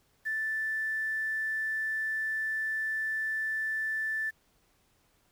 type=tone with quantisation; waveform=sine; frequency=1760 Hz; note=A6; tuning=in tune; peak=-29 dBFS; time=0.25-4.31 s; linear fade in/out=20 ms; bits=9; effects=pink hiss -69 dBFS RMS until 5.31 s